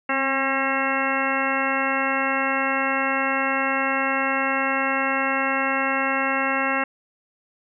harmonic tone with a mistuned harmonic, 270 Hz, C#4, 45 cents flat, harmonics 1 / 2 / 3 / 4 / 5 / 6 / 7 / 8 / 10, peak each -29 / -29 / -29 / -29 / -29 / -29 / -29 / -29 / -29 dBFS, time 0.09-6.84 s, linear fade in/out 5 ms, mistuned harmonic 1, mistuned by -29 cents, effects none

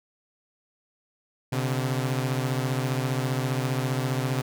sawtooth beating tone pair, 128.2 / 143.2 Hz, C3 / D3, -35 / -43 cents, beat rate 15 Hz, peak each -22 / -26 dBFS, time 1.52-4.42 s, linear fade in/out 10 ms, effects none

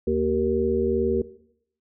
harmonic tone with a mistuned harmonic, 76.8 Hz, D#2, 22 cents flat, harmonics 1 / 3 / 5 / 6, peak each -30 / -26 / -23 / -25 dBFS, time 0.07-1.22 s, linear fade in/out 5 ms, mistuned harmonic 6, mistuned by +21 cents, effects noise-tail reverb RT60 0.7 s tail -17 dB re dry

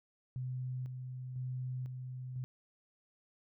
sine tone with tremolo, 127.5 Hz, C3, 44 cents flat, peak -36 dBFS, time 0.36-2.44 s, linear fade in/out 0 ms, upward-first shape square, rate 1 Hz, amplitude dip 40%, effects none

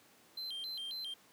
triangle tone with vibrato, 3602 Hz, A7, 40 cents sharp, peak -38 dBFS, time 0.37-1.14 s, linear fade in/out 5 ms, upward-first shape square, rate 3.7 Hz, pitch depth 220 cents each way, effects pink hiss -63 dBFS RMS until 1.32 s + high-pass 200 Hz 12 dB/octave

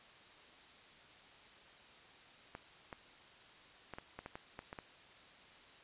clicks, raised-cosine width 0.5 ms, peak -30 dBFS, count 10, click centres 2.551 / 2.928 / 3.937 / 3.985 / 4.19 / 4.261 / 4.355 / 4.591 / 4.729 / 4.788 s, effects white hiss -59 dBFS RMS until 5.83 s + resampled to 8000 Hz

